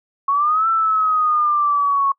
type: exponential two-way sweep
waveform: sine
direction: up then down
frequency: 1098 to 1341 to 1098 Hz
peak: -14 dBFS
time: 0.28-2.12 s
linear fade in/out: 5 ms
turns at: 0.68 s
effects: noise-tail reverb RT60 0.1 s tail -25 dB re dry